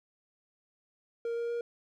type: tone with pitch steps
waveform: triangle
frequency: 466.2 / 469.2 / 472.2 Hz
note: A#4 / A#4 / A#4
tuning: 0 / +11 / +22 cents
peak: -29 dBFS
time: 1.25-1.61 s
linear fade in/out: 2 ms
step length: 120 ms
effects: none